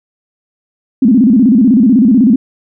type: tone with vibrato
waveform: sine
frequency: 237.3 Hz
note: A#3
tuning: 31 cents sharp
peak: -4 dBFS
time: 1.02-2.36 s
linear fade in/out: 5 ms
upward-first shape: square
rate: 16 Hz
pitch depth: 190 cents each way
effects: none